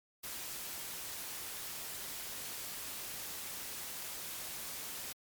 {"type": "noise", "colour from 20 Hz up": "white", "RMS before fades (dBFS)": -43, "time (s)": [0.23, 5.13], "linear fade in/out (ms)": 10, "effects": ["MP3 96 kbps"]}